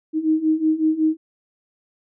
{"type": "beating tone pair", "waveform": "sine", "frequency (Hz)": [311.1, 316.5], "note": ["D#4", "D#4"], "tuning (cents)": [0, 30], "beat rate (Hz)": 5.4, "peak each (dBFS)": [-21, -18], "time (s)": [0.13, 1.17], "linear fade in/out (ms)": 50, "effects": []}